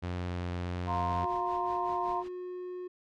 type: tone with vibrato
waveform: sawtooth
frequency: 88.7 Hz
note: F2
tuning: 27 cents sharp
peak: -29 dBFS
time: 0.02-1.26 s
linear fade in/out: 20 ms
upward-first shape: triangle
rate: 1.5 Hz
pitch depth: 10 cents each way
type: chord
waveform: sine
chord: F suspended fourth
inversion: none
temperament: equal with one note detuned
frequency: 704.1 / 932.3 / 1046.5 Hz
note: F5 / Bb5 / C6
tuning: +14 / 0 / 0 cents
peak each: -34 dBFS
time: 0.86-2.24 s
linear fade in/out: 50 ms
type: noise with tremolo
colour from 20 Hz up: pink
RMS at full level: -49 dBFS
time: 0.92-2.29 s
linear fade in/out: 20 ms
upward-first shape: sine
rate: 5.3 Hz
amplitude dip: 75%
type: tone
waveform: triangle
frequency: 361.9 Hz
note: F#4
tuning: 38 cents flat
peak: -35 dBFS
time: 1.23-2.88 s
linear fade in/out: 10 ms
effects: low-pass 4000 Hz 12 dB/octave